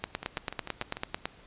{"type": "two click trains", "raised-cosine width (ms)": 0.3, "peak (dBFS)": [-21, -14], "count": [6, 12], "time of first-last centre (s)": [[0.23, 0.97], [0.04, 1.255]], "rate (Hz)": [6.76, 9.05], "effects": ["pink hiss -55 dBFS RMS until 1.46 s", "resampled to 8000 Hz"]}